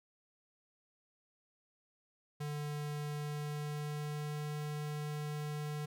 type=tone with pitch glide; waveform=square; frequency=147.9 to 149.36 Hz; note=D3 to D3; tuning=+13 to +30 cents; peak=-38 dBFS; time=2.4-5.86 s; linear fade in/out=10 ms; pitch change=+17 cents; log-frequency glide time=3.11-4.53 s; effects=none